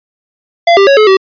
square tone with pitch steps, 684 / 394.9 / 554 / 428.9 / 383 Hz, F5 / G4 / C#5 / A4 / G4, -36 / +13 / -1 / -44 / -40 cents, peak -4 dBFS, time 0.67-1.17 s, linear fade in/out 5 ms, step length 100 ms, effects resampled to 11025 Hz

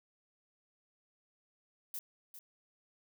violet noise with echo, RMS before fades -41 dBFS, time 1.94-1.99 s, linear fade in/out 2 ms, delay 400 ms, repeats 1, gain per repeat -10 dB, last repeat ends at 2.39 s, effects none

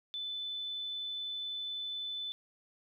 sine tone, 3508 Hz, A7, 6 cents flat, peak -36 dBFS, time 0.14-2.32 s, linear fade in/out 0 ms, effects 12-bit

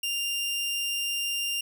sawtooth tone, 2794 Hz, F7, in tune, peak -24 dBFS, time 0.03-1.61 s, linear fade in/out 5 ms, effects none

